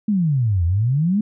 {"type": "exponential two-way sweep", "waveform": "sine", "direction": "down then up", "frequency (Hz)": [220, 81.8, 220], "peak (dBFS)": -15, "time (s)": [0.08, 1.21], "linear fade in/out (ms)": 5, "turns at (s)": 0.65, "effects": []}